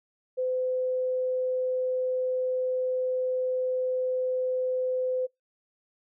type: tone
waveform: sine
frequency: 510 Hz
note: C5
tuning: 44 cents flat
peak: -25 dBFS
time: 0.37-5.27 s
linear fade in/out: 20 ms
effects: noise-tail reverb RT60 0.2 s tail -26 dB re dry